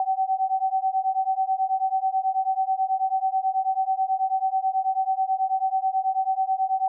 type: beating tone pair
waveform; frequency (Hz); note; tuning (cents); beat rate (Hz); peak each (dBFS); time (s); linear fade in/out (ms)
sine; 759 / 768.2; F#5 / G5; +44 / -35; 9.2; -24; 0-6.88; 2
effects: none